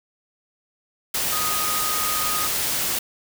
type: tone in noise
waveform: sine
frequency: 1244.5 Hz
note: D#6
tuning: in tune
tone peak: -27 dBFS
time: 1.32-2.47 s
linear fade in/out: 5 ms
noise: white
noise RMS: -24 dBFS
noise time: 1.14-2.99 s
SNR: -6 dB
effects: none